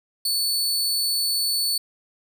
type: tone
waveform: sawtooth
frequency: 4458 Hz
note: C#8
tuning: 9 cents sharp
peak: -18 dBFS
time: 0.25-1.78 s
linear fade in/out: 5 ms
effects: none